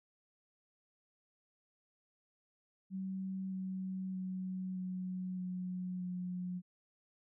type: tone with pitch steps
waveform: sine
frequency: 190.1 / 188.13 / 186.19 / 184.26 / 182.36 / 180.47 Hz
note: F#3 / F#3 / F#3 / F#3 / F#3 / F#3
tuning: +47 / +29 / +11 / -7 / -25 / -43 cents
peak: -37 dBFS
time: 2.9-6.62 s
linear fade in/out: 50 ms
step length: 620 ms
effects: none